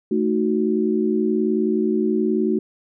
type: chord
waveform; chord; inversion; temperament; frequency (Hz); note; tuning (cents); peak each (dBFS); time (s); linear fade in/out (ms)
sine; D# diminished; second; equal; 220 / 311.1 / 370; A3 / D#4 / F#4; 0 / 0 / 0; -21 / -23 / -21; 0.11-2.59; 5
effects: none

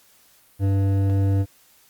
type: tone with hard clipping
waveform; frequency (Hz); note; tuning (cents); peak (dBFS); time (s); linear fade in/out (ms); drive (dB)
triangle; 98; G2; 0; -19; 0.59-1.46; 50; 15
effects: white hiss -56 dBFS RMS until 1.89 s + Opus 48 kbps

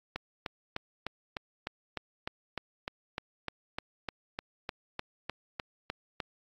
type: click train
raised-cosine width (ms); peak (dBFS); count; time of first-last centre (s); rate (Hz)
0.3; -18; 21; 0.16-6.202; 3.31
effects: AAC 48 kbps

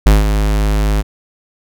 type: tone with ADSR envelope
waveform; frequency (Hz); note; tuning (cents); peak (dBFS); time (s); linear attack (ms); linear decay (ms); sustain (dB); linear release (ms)
square; 51.91; G#1; 0; -4; 0.06-1.03; 4; 170; -8; 30
effects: none

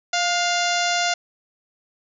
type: harmonic tone with a mistuned harmonic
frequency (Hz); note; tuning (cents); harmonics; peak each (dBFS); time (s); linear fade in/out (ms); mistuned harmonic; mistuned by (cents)
698.5; F5; 0; 1 / 2 / 3 / 4 / 5 / 6 / 7 / 8 / 9 / 10; -23 / -26 / -28 / -29 / -30 / -31 / -31 / -32 / -33 / -33; 0.13-1.14; 5; 2; +39
effects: none

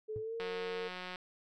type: tone with pitch glide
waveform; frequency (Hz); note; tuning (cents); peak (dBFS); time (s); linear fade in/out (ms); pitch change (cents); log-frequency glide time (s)
sine; 433.1 to 458.6; A4 to A#4; -27 to -28; -37; 0.08-0.89; 20; +99; 0.19-0.35
type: tone with exponential decay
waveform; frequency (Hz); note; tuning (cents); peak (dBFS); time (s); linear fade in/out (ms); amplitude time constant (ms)
triangle; 110.2; A2; +3; -35; 0.16-0.25; 0; 19
type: click train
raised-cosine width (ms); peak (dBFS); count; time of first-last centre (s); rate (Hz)
0.3; -27; 139; 0.4-1.158; 182
effects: none

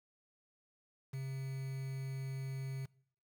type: tone with quantisation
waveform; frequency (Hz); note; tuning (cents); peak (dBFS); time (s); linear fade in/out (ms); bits
triangle; 133.9; C3; +40; -36; 1.13-2.86; 10; 9
effects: noise-tail reverb RT60 0.6 s tail -23 dB re dry

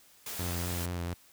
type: noise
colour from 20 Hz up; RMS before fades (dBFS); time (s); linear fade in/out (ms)
white; -39; 0.26-0.86; 5
type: tone with vibrato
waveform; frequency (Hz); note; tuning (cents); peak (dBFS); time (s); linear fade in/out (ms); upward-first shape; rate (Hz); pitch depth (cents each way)
sawtooth; 87.31; F2; 0; -29; 0.39-1.14; 5; triangle; 4.3; 33
effects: white hiss -60 dBFS RMS until 1.32 s

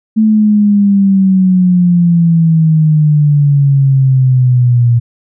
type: exponential sweep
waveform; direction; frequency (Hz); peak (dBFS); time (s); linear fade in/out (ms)
sine; down; 220 to 117.8; -5; 0.16-5; 20
effects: none

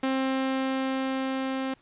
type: tone with level ramp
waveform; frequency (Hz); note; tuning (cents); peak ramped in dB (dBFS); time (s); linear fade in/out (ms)
sawtooth; 264.9; C4; +22; -20 to -24; 0.03-1.74; 5
effects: pink hiss -61 dBFS RMS until 1.81 s + resampled to 8000 Hz

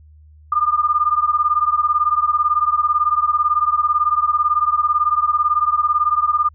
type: beating tone pair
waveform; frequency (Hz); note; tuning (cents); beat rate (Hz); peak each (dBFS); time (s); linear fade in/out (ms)
sine; 1200 / 1218; D6 / D#6; +37 / -37; 18; -17; 0.52-6.49; 5
effects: added 76 Hz sine -43 dBFS peak until 6.54 s

